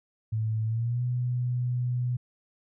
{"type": "tone with pitch glide", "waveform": "sine", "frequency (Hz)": [110.1, 123.58], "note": ["A2", "B2"], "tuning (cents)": [2, 2], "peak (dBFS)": -25, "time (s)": [0.32, 2.17], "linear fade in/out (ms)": 10, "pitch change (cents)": 200, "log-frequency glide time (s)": [0.65, 1.02], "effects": []}